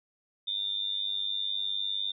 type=tone with amplitude modulation; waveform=sine; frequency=3598 Hz; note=A7; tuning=38 cents sharp; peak=-25 dBFS; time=0.47-2.12 s; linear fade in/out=10 ms; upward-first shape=sine; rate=99.8 Hz; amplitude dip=100%; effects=none